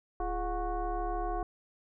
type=tone with frequency modulation; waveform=sine; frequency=343.6 Hz; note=F4; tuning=28 cents flat; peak=-30 dBFS; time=0.2-1.43 s; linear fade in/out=2 ms; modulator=380 Hz; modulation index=1.7; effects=none